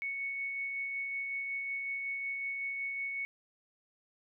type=tone with tremolo; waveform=sine; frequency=2217 Hz; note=C#7; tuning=in tune; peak=-33 dBFS; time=0.02-3.25 s; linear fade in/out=0 ms; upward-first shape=sine; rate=5.4 Hz; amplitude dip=25%; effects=none